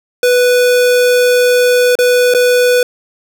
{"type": "tone with dropouts", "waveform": "square", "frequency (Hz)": 493.9, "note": "B4", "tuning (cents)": 0, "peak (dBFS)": -8, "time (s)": [0.23, 2.83], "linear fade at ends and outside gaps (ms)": 2, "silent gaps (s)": [[1.954, 1.988], [2.339, 2.347]], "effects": []}